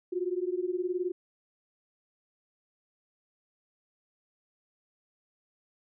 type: beating tone pair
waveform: sine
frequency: 353.1 / 372.1 Hz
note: F4 / F#4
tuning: +19 / +10 cents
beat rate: 19 Hz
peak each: -31 / -32 dBFS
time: 0.12-1.12 s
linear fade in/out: 10 ms
effects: none